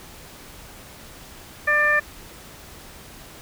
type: harmonic tone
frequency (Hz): 595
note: D5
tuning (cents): +22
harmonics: 1 / 2 / 3 / 4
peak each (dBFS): -26 / -25 / -17 / -28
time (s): 1.67-2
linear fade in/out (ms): 10
effects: pink hiss -43 dBFS RMS until 3.41 s